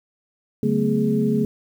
sine tone cluster, 143.7 / 189.8 / 220.5 / 252.1 / 416.7 Hz, D3 / F#3 / A3 / B3 / G#4, -37 / +44 / +4 / +36 / +6 cents, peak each -25 / -27 / -20 / -26 / -24 dBFS, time 0.63-1.45 s, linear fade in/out 2 ms, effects 8-bit

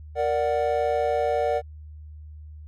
triangle chord, Bb augmented, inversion none, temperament equal, 466.2 / 587.3 / 740 Hz, Bb4 / D5 / F#5, 0 / 0 / 0 cents, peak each -24 / -23 / -24 dBFS, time 0.15-1.62 s, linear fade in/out 50 ms, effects added 76 Hz sine -39 dBFS peak until 2.67 s

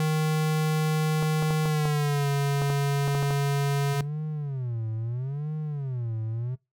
square tone with pitch glide, 155.56 to 141.01 Hz, D#3 to C#3, 0 to +30 cents, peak -23 dBFS, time 0-4.01 s, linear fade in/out 2 ms, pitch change -170 cents, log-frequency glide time 1.65-2.28 s
clicks, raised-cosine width 1 ms, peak -19 dBFS, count 11, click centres 1.226 / 1.425 / 1.507 / 1.657 / 1.855 / 2.619 / 2.701 / 3.078 / 3.15 / 3.227 / 3.307 s
triangle tone with vibrato, 130.81 Hz, C3, in tune, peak -26 dBFS, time 3.92-6.56 s, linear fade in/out 20 ms, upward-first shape sine, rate 0.76 Hz, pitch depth 290 cents each way
effects noise-tail reverb RT60 0.2 s tail -21 dB re dry

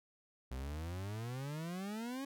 40% pulse exponential sweep, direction up, 61.74 to 279.7 Hz, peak -39 dBFS, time 0.51-2.25 s, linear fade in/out 5 ms, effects none

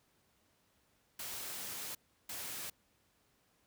white noise bursts at uneven times, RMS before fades -43 dBFS, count 2, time 1.19-1.95 / 2.29-2.7 s, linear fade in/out 5 ms, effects pink hiss -73 dBFS RMS until 3.66 s + high-pass 60 Hz 12 dB/octave

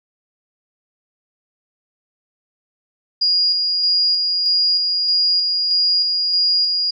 sine tone with tremolo, 4861 Hz, D#8, 41 cents flat, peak -13 dBFS, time 3.21-6.91 s, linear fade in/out 10 ms, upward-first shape square, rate 1.6 Hz, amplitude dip 30%, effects none

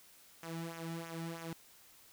sawtooth tone with flanger, 165.6 Hz, E3, 8 cents sharp, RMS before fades -43 dBFS, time 0.43-1.53 s, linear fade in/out 2 ms, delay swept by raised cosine 0.22 to 1.92 ms, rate 3.1 Hz, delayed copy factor -0.75, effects white hiss -61 dBFS RMS until 2.12 s

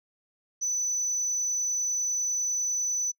sine tone, 5990 Hz, F#8, 20 cents sharp, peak -23 dBFS, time 0.61-3.12 s, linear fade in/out 20 ms, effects noise-tail reverb RT60 0.1 s tail -26 dB re dry + tanh soft clip ceiling -24 dBFS

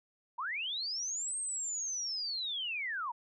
sine linear two-way sweep, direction up then down, 888 to 8520 to 888 Hz, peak -34 dBFS, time 0.38-3.12 s, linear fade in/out 10 ms, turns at 1.38 s, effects none

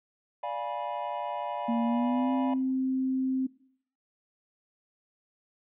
triangle chord, D diminished seventh, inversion none, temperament equal with one note detuned, 587.3 / 698.5 / 830.6 / 975.9 Hz, D5 / F5 / Ab5 / Cb6, 0 / 0 / 0 / -21 cents, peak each -35 dBFS, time 0.43-2.54 s, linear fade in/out 5 ms
sine tone with pitch glide, 233.1 to 261.6 Hz, A#3 to C4, 0 to 0 cents, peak -25 dBFS, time 1.68-3.47 s, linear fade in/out 10 ms, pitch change +200 cents, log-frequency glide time 1.85-2.33 s
effects noise-tail reverb RT60 0.6 s tail -20 dB re dry + resampled to 8000 Hz

